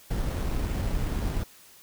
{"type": "noise with sample-and-hold", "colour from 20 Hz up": "brown", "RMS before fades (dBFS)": -28, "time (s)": [0.1, 1.44], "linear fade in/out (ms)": 10, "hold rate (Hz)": 4900, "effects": ["white hiss -53 dBFS RMS until 1.82 s"]}